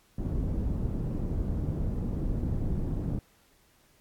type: low-pass noise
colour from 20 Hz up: pink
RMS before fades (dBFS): -30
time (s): 0.18-3.19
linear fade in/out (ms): 5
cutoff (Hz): 260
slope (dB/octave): 12
effects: pink hiss -64 dBFS RMS until 4 s + AAC 64 kbps